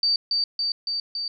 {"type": "tone with echo", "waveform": "sine", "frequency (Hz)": 4618, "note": "D8", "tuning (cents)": -30, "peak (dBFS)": -18, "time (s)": [0.03, 0.16], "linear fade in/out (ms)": 2, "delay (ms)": 280, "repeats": 4, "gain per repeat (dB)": -2, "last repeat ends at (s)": 1.28, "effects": []}